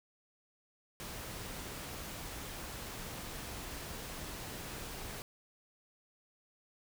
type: noise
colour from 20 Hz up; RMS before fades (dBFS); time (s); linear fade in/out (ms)
pink; -44; 1-5.22; 0
effects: none